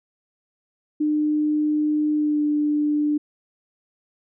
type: tone with pitch glide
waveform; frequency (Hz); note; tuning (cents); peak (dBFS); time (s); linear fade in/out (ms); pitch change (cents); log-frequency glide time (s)
sine; 301.8 to 297.3; D4 to D4; +47 to +21; -18; 1-3.18; 10; -26; 2.13-2.42
effects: none